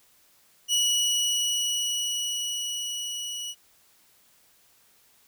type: tone with level ramp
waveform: 25% pulse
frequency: 2931 Hz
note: F#7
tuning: 17 cents flat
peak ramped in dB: -17 to -29 dBFS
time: 0.68-3.55 s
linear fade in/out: 50 ms
effects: white hiss -61 dBFS RMS until 5.27 s